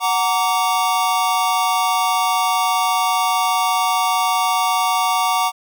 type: chord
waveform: square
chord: Gb augmented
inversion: none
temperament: just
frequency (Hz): 740 / 925 / 1156.2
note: Gb5 / Bb5 / D6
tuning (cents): 0 / -14 / -27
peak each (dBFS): -21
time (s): 0-5.52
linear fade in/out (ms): 50
effects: none